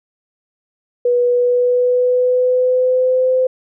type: tone with pitch glide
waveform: sine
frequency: 487.5 to 513.8 Hz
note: B4 to C5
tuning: -23 to -32 cents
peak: -11 dBFS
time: 1.05-3.47 s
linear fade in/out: 5 ms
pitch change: +91 cents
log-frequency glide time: 1.23-3.32 s
effects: none